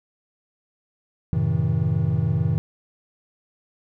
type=chord; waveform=triangle; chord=F# diminished seventh; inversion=none; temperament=just; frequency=92.5 / 111 / 133.2 / 159.84 Hz; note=F#2 / A2 / C3 / Eb3; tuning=0 / +16 / +31 / +47 cents; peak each=-24 / -23 / -23 / -21 dBFS; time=1.33-2.58 s; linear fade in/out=0 ms; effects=none